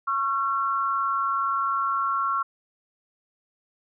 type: tone pair together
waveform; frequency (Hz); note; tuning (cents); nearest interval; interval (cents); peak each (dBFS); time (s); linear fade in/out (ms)
sine; 1100 / 1360.4; C#6 / F6; -14 / -46; major third; 368; -25; 0.07-2.43; 10
effects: none